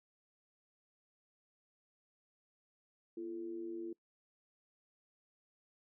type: tone with amplitude modulation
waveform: sine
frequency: 340 Hz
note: F4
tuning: 46 cents flat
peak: -37 dBFS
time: 3.17-3.93 s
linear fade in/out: 5 ms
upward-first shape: sine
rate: 99.5 Hz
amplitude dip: 65%
effects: noise-tail reverb RT60 0.1 s tail -24 dB re dry